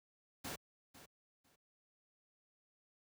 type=noise with echo; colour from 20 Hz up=pink; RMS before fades=-44 dBFS; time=0.44-0.56 s; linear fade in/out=10 ms; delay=500 ms; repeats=2; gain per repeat=-14 dB; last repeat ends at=1.56 s; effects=high-pass 80 Hz 12 dB/octave